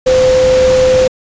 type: tone in noise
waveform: sine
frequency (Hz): 514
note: C5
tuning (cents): -31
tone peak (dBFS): -6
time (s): 0.06-1.08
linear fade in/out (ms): 10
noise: pink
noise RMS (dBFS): -19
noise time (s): 0.06-1.08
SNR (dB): +10
effects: resampled to 16000 Hz